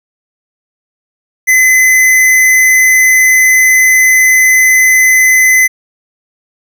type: tone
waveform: square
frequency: 2031 Hz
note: B6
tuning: 48 cents sharp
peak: -5 dBFS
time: 1.47-5.68 s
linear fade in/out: 20 ms
effects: none